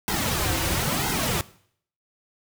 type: noise with flanger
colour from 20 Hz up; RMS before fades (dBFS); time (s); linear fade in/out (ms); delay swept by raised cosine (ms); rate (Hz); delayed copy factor
pink; -25; 0.08-1.41; 0; 1.7 to 5; 1; -0.9
effects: noise-tail reverb RT60 0.6 s tail -19 dB re dry